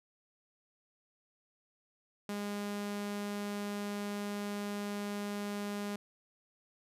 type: tone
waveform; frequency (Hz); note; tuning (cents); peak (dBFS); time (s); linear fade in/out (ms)
sawtooth; 204.5; G#3; -26; -32; 2.29-5.96; 2
effects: resampled to 32000 Hz